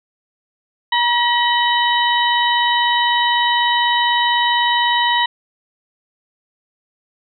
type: harmonic tone with a mistuned harmonic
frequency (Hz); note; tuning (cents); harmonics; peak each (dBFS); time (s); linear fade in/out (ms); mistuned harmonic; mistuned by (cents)
956; A#5; +43; 1 / 2 / 3 / 4; -16 / -19 / -21 / -22; 0.92-5.26; 5; 3; +85
effects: none